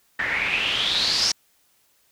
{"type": "noise with low-pass filter sweep", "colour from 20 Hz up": "white", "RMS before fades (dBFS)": -23, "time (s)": [0.19, 1.32], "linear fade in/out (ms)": 5, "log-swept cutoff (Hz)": [1800, 5500], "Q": 6.8, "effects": ["white hiss -63 dBFS RMS until 2.11 s"]}